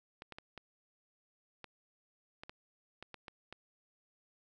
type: clicks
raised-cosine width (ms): 0.3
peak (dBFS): -30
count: 11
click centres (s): 0.221 / 0.323 / 0.385 / 0.577 / 1.643 / 2.435 / 2.495 / 3.026 / 3.143 / 3.282 / 3.526
effects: none